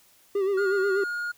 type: tone with vibrato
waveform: triangle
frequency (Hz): 391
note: G4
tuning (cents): -4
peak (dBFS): -20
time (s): 0.35-1.04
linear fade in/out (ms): 5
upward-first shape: sine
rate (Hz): 8.2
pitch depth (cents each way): 67
type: tone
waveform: triangle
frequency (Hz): 1429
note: F6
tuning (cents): +39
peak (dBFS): -26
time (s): 0.57-1.32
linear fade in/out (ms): 10
effects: white hiss -59 dBFS RMS until 1.37 s